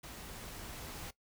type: noise with level ramp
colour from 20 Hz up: pink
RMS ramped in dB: -48 to -45 dBFS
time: 0.03-1.11 s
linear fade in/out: 10 ms
effects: noise-tail reverb RT60 0.1 s tail -18 dB re dry